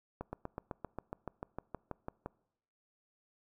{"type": "slowing click train", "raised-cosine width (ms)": 1, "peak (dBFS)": -25, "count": 15, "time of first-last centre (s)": [0.21, 2.26], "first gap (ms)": 120, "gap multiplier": 1.03, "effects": ["noise-tail reverb RT60 0.8 s tail -24 dB re dry"]}